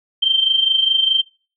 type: tone with amplitude modulation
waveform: sine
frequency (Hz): 3136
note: G7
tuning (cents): 0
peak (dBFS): -10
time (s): 0.22-1.22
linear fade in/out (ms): 10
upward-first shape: sine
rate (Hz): 24.8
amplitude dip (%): 70
effects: noise-tail reverb RT60 0.4 s tail -25 dB re dry